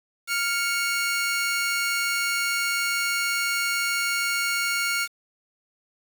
sawtooth tone pair together, 1397.6 / 2217 Hz, F6 / C#7, +1 / 0 cents, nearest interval minor sixth, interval 799 cents, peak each -22 / -23 dBFS, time 0.27-5.08 s, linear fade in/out 50 ms, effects 7-bit

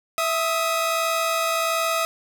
sawtooth tone pair together, 659.3 / 1257.2 Hz, E5 / D#6, 0 / +18 cents, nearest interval major seventh, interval 1118 cents, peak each -20 dBFS, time 0.18-2.05 s, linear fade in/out 0 ms, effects none

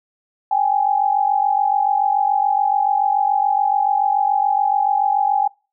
sine tone pair together, 791 / 838 Hz, G5 / G#5, +15 / +15 cents, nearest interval minor second, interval 100 cents, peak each -17 dBFS, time 0.51-5.48 s, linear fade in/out 5 ms, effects noise-tail reverb RT60 0.3 s tail -24 dB re dry

